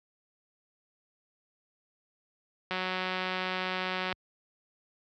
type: click train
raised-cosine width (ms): 0.3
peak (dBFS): -16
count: 263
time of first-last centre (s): 2.71-4.126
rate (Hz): 185
effects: high-pass 60 Hz 12 dB/octave + low-pass 5000 Hz 12 dB/octave